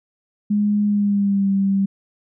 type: tone with pitch glide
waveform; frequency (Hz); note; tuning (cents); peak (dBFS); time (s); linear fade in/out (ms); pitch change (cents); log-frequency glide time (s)
sine; 207.2 to 195.8; G#3 to G3; -4 to -2; -15; 0.5-1.86; 10; -98; 0.85-1.5
effects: none